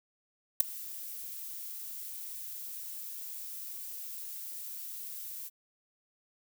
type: noise with ADSR envelope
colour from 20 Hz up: violet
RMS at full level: -18 dBFS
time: 0.6-5.5 s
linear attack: 5 ms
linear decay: 6 ms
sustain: -24 dB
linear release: 33 ms
effects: none